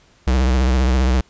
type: tone with vibrato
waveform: square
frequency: 64 Hz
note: C2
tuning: 38 cents flat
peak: -14 dBFS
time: 0.27-1.21 s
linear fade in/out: 5 ms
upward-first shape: sine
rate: 15 Hz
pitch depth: 84 cents each way
effects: pink hiss -54 dBFS RMS until 1.29 s + resampled to 16000 Hz